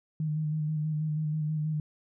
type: tone with vibrato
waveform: sine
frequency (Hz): 153.8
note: D#3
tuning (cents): -20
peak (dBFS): -27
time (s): 0.2-1.8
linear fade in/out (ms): 2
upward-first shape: square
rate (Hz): 6.2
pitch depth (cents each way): 24
effects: none